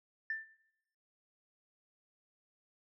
sine tone with exponential decay, 1777 Hz, A6, 17 cents sharp, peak -31 dBFS, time 0.3-0.57 s, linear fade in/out 2 ms, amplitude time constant 57 ms, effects noise-tail reverb RT60 0.9 s tail -22 dB re dry + tanh soft clip ceiling -27 dBFS

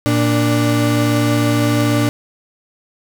35% pulse tone pair together, 116.22 / 293.7 Hz, A#2 / D4, -5 / 0 cents, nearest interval octave + major third, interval 1605 cents, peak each -14 dBFS, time 0.06-2.09 s, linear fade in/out 0 ms, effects none

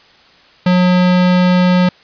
square tone, 180.8 Hz, F#3, 40 cents flat, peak -9 dBFS, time 0.66-1.89 s, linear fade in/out 5 ms, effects white hiss -46 dBFS RMS until 2.03 s + resampled to 11025 Hz

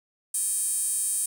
square tone with high-pass filter, 349.2 Hz, F4, in tune, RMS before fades -27 dBFS, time 0.34-1.26 s, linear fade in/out 5 ms, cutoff 9000 Hz, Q 8.7, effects none

